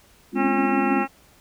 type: chord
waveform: sine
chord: Db major seventh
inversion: second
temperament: equal with one note detuned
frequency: 207.7 / 255.7 / 277.2 / 349.2 Hz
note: Ab3 / C4 / Db4 / F4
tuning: 0 / -40 / 0 / 0 cents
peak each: -26 dBFS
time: 0.32-1.06 s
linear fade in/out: 50 ms
type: harmonic tone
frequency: 270.9 Hz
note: C#4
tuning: 40 cents flat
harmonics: 1 / 2 / 3 / 4 / 5 / 6 / 7 / 8 / 9 / 10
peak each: -29 / -35 / -25 / -34 / -29 / -40 / -33 / -40 / -38 / -32 dBFS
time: 0.35-1.08 s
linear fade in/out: 50 ms
type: click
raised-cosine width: 3 ms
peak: -32 dBFS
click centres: 0.45 s
effects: pink hiss -55 dBFS RMS until 1.4 s